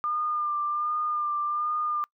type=tone with vibrato; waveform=sine; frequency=1202 Hz; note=D6; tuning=40 cents sharp; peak=-25 dBFS; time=0.04-2.04 s; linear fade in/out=0 ms; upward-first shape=sine; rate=1.3 Hz; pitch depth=27 cents each way; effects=noise-tail reverb RT60 0.1 s tail -26 dB re dry